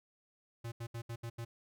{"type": "tone bursts at uneven times", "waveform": "square", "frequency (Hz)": 116.54, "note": "A#2", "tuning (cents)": 0, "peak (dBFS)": -40, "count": 6, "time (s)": [[0.64, 0.72], [0.8, 0.87], [0.94, 1.02], [1.09, 1.16], [1.23, 1.3], [1.38, 1.45]], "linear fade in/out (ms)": 10, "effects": []}